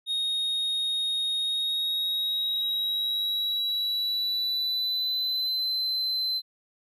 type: tone with pitch glide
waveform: triangle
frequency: 3729 to 4067 Hz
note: A#7 to C8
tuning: 0 to -50 cents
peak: -24 dBFS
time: 0.06-6.42 s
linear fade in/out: 50 ms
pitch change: +150 cents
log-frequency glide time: 1.38-5.74 s
effects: none